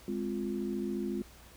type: chord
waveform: sine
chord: F minor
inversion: first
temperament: equal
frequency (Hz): 207.7 / 261.6 / 349.2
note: Ab3 / C4 / F4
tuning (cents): 0 / 0 / 0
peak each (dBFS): -35 / -38 / -36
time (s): 0.08-1.22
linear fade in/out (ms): 2
effects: added 60 Hz sine -57 dBFS peak until 1.56 s + pink hiss -56 dBFS RMS until 1.56 s